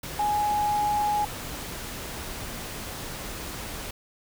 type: tone in noise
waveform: sine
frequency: 834 Hz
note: G#5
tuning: 7 cents sharp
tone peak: -22 dBFS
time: 0.19-1.25 s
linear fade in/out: 5 ms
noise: pink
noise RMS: -36 dBFS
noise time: 0.03-3.91 s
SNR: +11 dB
effects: none